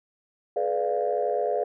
sine chord, G# diminished seventh, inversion none, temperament equal with one note detuned, 424.8 / 493.9 / 587.3 / 698.5 Hz, G#4 / B4 / D5 / F5, +39 / 0 / 0 / 0 cents, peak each -28 dBFS, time 0.56-1.64 s, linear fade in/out 5 ms, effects tanh soft clip ceiling -14 dBFS

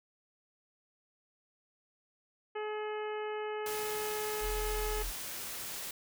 harmonic tone, 425.4 Hz, G#4, 42 cents sharp, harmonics 1 / 2 / 3 / 4 / 5 / 6 / 7, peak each -36 / -42 / -46 / -48 / -50 / -52 / -53 dBFS, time 2.55-5.03 s, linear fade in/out 10 ms
white noise, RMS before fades -41 dBFS, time 3.66-5.91 s, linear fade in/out 2 ms
sine tone, 42.13 Hz, E1, 38 cents sharp, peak -35 dBFS, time 4.4-5.13 s, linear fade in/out 50 ms
effects none

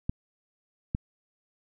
clicks, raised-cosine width 5 ms, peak -15 dBFS, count 2, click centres 0.095 / 0.949 s, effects none

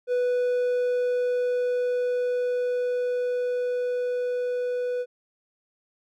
triangle tone with level ramp, 493.9 Hz, B4, in tune, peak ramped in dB -19 to -23 dBFS, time 0.07-5.06 s, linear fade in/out 50 ms, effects none

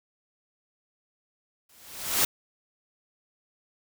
white noise with exponential growth, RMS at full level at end -20 dBFS, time 1.69-2.25 s, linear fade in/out 5 ms, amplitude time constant 120 ms, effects none

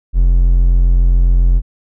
triangle tone, 43.65 Hz, F1, in tune, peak -5 dBFS, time 0.13-1.62 s, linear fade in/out 50 ms, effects none

